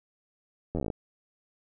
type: slowing click train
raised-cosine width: 2 ms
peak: -18 dBFS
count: 11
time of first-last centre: 0.75-0.902 s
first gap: 11 ms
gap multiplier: 1.07
effects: none